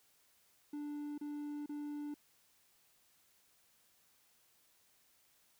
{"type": "tone bursts", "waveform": "triangle", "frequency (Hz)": 293.7, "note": "D4", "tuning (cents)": 0, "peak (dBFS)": -38, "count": 3, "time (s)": [0.73, 2.142], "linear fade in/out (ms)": 5, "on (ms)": 450, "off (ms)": 31, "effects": ["white hiss -71 dBFS RMS until 5.59 s"]}